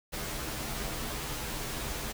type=noise with comb filter; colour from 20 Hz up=pink; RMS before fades=-36 dBFS; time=0.12-2.13 s; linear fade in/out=20 ms; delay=11 ms; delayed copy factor=-0.95; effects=none